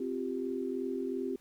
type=chord; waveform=sine; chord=C suspended fourth; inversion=none; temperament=equal; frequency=261.6 / 349.2 / 392 Hz; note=C4 / F4 / G4; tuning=0 / 0 / 0 cents; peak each=-36 / -38 / -36 dBFS; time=0-1.36 s; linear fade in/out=5 ms; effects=pink hiss -65 dBFS RMS until 1.4 s